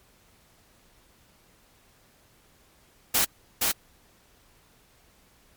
white noise with echo, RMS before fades -22 dBFS, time 3.14-3.25 s, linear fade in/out 10 ms, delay 470 ms, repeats 1, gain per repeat -2 dB, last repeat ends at 3.72 s, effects pink hiss -60 dBFS RMS until 5.56 s + MP3 96 kbps

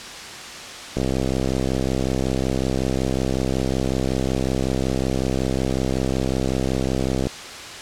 click train, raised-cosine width 2 ms, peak -9 dBFS, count 413, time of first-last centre 0.97-7.27 s, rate 65.4 Hz, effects white hiss -34 dBFS RMS until 7.81 s + low-pass 6000 Hz 12 dB/octave

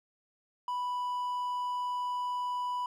triangle tone, 987.8 Hz, B5, in tune, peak -29 dBFS, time 0.68-2.86 s, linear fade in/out 2 ms, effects none

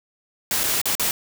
white noise with dropouts, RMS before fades -22 dBFS, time 0.51-1.11 s, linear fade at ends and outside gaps 1 ms, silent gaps 0.634-0.638 / 0.815-0.856 / 0.952-0.996 s, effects none

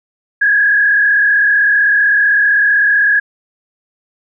sine tone with frequency modulation, 1661.2 Hz, G#6, in tune, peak -8 dBFS, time 0.41-3.2 s, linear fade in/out 10 ms, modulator 35.7 Hz, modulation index 1.4, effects none

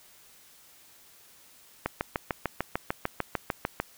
click train, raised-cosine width 0.5 ms, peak -12 dBFS, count 14, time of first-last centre 1.86-3.8 s, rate 6.7 Hz, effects white hiss -56 dBFS RMS until 3.97 s

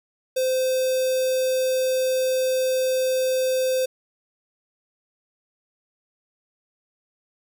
square tone with notch filter, 517 Hz, C5, 21 cents flat, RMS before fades -22 dBFS, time 0.36-3.86 s, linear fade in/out 10 ms, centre 1800 Hz, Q 0.81, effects none

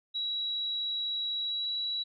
sine tone with pitch glide, 3888 to 3911 Hz, B7 to B7, -28 to -18 cents, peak -30 dBFS, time 0.14-2.04 s, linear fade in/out 20 ms, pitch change +10 cents, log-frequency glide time 1.41-1.71 s, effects none

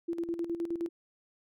sine tone with tremolo, 338.3 Hz, E4, 45 cents sharp, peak -29 dBFS, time 0.08-0.89 s, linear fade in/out 10 ms, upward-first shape square, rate 9.6 Hz, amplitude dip 65%, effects none

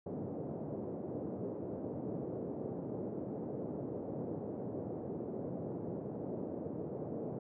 white band-pass noise, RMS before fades -41 dBFS, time 0.06-7.39 s, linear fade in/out 5 ms, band 110 to 510 Hz, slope 24 dB/octave, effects none

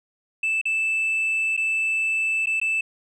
sine tone with dropouts, 2637 Hz, E7, in tune, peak -18 dBFS, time 0.43-2.81 s, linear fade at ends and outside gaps 5 ms, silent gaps 0.614-0.654 / 1.567-1.575 / 2.459-2.469 / 2.6-2.614 s, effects tanh soft clip ceiling -19 dBFS

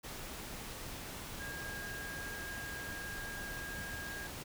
sine tone in noise, 1625 Hz, G#6, 38 cents flat, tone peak -43 dBFS, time 1.39-4.28 s, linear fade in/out 20 ms, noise pink, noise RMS -45 dBFS, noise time 0.03-4.44 s, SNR -1 dB, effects none

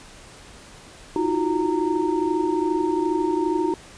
sine tone cluster, 315.5 / 347.6 / 370.1 / 923 Hz, D#4 / F4 / F#4 / A#5, +24 / -8 / 0 / -17 cents, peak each -24 / -25 / -25 / -27 dBFS, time 1.16-3.74 s, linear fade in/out 2 ms, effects pink hiss -45 dBFS RMS until 3.97 s + resampled to 22050 Hz

